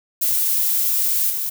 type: noise with level steps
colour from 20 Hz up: violet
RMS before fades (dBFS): -19 / -24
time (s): 0.21-1.5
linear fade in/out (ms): 10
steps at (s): 1.3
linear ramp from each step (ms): 2
effects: none